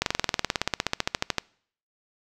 slowing click train, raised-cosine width 0.2 ms, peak -5 dBFS, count 24, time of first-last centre 0.02-1.383 s, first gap 42 ms, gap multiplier 1.03, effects noise-tail reverb RT60 0.6 s tail -25 dB re dry

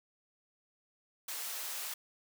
white high-pass noise, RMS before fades -40 dBFS, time 1.28-1.94 s, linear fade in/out 5 ms, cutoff 610 Hz, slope 12 dB/octave, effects none

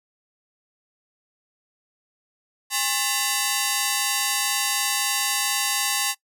5% pulse ring-modulated tone, 943 Hz, A#5, 20 cents sharp, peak -6 dBFS, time 2.7-6.15 s, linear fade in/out 50 ms, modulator 128 Hz, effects noise-tail reverb RT60 0.1 s tail -20 dB re dry

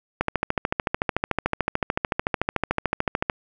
click train, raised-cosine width 0.5 ms, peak -6 dBFS, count 43, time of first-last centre 0.21-3.298 s, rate 13.6 Hz, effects none

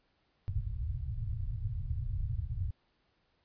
white low-pass noise, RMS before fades -35 dBFS, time 0.48-2.71 s, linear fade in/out 0 ms, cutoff 120 Hz, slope 48 dB/octave, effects pink hiss -74 dBFS RMS until 3.44 s + resampled to 11025 Hz

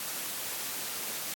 white high-pass noise, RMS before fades -36 dBFS, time 0-1.34 s, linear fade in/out 2 ms, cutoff 140 Hz, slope 12 dB/octave, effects AAC 64 kbps

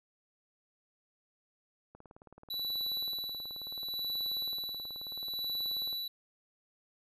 click train, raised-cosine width 1 ms, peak -38 dBFS, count 75, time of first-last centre 1.95-5.928 s, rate 18.6 Hz
square tone with tremolo, 3951 Hz, B7, in tune, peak -33 dBFS, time 2.5-6.08 s, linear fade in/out 5 ms, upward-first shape sine, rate 0.71 Hz, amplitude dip 60%
effects resampled to 32000 Hz

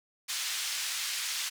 white band-pass noise, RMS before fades -34 dBFS, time 0.28-1.5 s, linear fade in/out 20 ms, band 1800 to 6700 Hz, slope 12 dB/octave, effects none

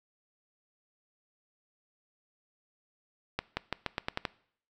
accelerating click train, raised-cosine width 0.3 ms, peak -14 dBFS, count 8, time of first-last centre 3.39-4.252 s, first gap 180 ms, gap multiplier 0.87, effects noise-tail reverb RT60 0.6 s tail -21 dB re dry

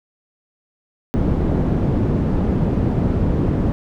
white low-pass noise, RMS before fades -18 dBFS, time 1.14-3.72 s, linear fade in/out 0 ms, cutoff 230 Hz, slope 12 dB/octave, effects none

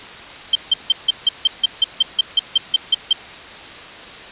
sine tone bursts, 3136 Hz, G7, in tune, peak -9 dBFS, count 15, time 0.53-3.13 s, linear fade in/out 5 ms, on 24 ms, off 160 ms, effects white hiss -35 dBFS RMS until 4.31 s + resampled to 8000 Hz

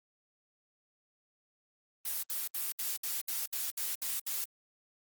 blue noise bursts, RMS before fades -35 dBFS, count 10, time 2.05-4.444 s, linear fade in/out 5 ms, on 180 ms, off 66 ms, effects Opus 24 kbps

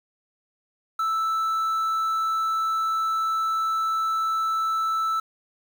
triangle tone with quantisation, 1318.5 Hz, E6, in tune, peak -20 dBFS, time 0.99-5.2 s, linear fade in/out 5 ms, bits 8, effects none

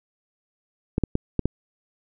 clicks, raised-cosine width 3 ms, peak -8 dBFS, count 5, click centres 0.981 / 1.037 / 1.154 / 1.393 / 1.456 s, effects none

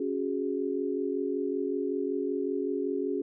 sine chord, C# suspended fourth, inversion none, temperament equal, 277.2 / 370 / 415.3 Hz, C#4 / F#4 / G#4, 0 / 0 / 0 cents, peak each -32 dBFS, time 0-3.22 s, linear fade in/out 5 ms, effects none

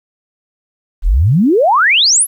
sine exponential sweep, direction up, 32.7 to 11960 Hz, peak -7 dBFS, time 1.02-2.27 s, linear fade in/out 50 ms, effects 8-bit

